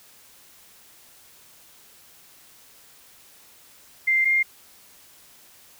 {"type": "tone pair in turn", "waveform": "sine", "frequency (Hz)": [2093, 2115], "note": ["C7", "C7"], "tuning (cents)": [0, 18], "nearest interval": "unison", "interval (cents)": 18, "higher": "second", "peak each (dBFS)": -17, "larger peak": "neither", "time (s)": [[4.07, 4.25], [4.25, 4.43]], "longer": "neither", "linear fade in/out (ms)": 10, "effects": ["white hiss -52 dBFS RMS until 5.79 s"]}